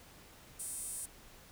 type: tone with high-pass filter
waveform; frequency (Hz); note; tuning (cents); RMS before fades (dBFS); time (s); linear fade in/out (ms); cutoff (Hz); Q
sawtooth; 524; C5; +2; -42; 0.59-1.06; 10; 9200; 5.7
effects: pink hiss -57 dBFS RMS until 1.51 s